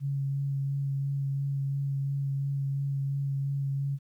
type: tone with vibrato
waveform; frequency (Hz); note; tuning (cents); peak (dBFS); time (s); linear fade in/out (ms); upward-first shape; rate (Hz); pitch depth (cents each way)
sine; 138.59; C#3; 0; -27; 0-3.99; 50; sine; 2.9; 13
effects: 11-bit